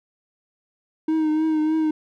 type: tone with vibrato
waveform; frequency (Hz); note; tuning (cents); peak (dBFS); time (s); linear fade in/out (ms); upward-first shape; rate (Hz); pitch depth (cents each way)
triangle; 312.5; D#4; +8; -16; 1.08-1.91; 5; triangle; 3.3; 39
effects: none